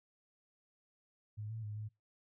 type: tone with pitch steps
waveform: sine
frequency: 106.1 / 111.9 / 105.2 / 107.1 Hz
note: G#2 / A2 / G#2 / A2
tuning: +38 / +30 / +23 / -46 cents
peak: -40 dBFS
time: 1.37-1.89 s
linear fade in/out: 20 ms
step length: 130 ms
effects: noise-tail reverb RT60 0.2 s tail -23 dB re dry